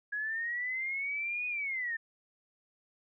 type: linear two-way sweep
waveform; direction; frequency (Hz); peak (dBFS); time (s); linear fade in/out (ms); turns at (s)
sine; up then down; 1661.2 to 2489 to 1781; -32; 0.12-1.97; 10; 1.47
effects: none